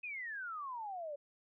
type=exponential sweep; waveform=sine; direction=down; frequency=2565 to 560 Hz; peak=-40 dBFS; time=0.03-1.16 s; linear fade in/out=10 ms; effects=none